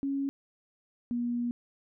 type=tone pair in turn; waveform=sine; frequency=276.3 / 240 Hz; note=C#4 / B3; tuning=-6 / -49 cents; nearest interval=major second; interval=243 cents; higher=first; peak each=-28 dBFS; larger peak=neither; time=0.03-0.29 / 1.11-1.51 s; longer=second; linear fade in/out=0 ms; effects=none